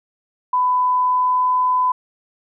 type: tone with pitch glide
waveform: sine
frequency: 1000 to 1005.8 Hz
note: B5 to B5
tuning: +21 to +31 cents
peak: -14 dBFS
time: 0.53-1.92 s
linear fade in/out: 5 ms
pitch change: +10 cents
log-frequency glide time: 0.77-1.55 s
effects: none